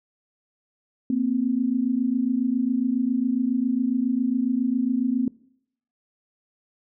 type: tone pair together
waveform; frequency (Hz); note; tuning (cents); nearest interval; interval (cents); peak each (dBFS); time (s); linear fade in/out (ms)
sine; 234.3 / 261.6; A#3 / C4; +9 / 0; major second; 191; -24 / -22; 1.1-5.28; 2
effects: noise-tail reverb RT60 0.7 s tail -23 dB re dry